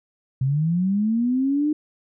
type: linear sweep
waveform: sine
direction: up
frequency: 127.2 to 307 Hz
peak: -18 dBFS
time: 0.41-1.73 s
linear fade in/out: 5 ms
effects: none